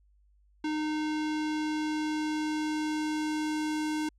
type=tone with low-pass filter sweep; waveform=square; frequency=306.9 Hz; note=D#4; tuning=24 cents flat; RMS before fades=-31 dBFS; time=0.64-4.09 s; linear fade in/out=5 ms; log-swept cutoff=4400 to 8700 Hz; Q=0.87; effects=added 50 Hz sine -61 dBFS peak until 4.18 s